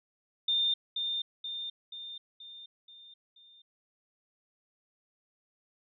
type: tone with echo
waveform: sine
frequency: 3615 Hz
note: A7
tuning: 46 cents sharp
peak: -25 dBFS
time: 0.48-0.74 s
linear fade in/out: 5 ms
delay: 480 ms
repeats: 6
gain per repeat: -5 dB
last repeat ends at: 3.62 s
effects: none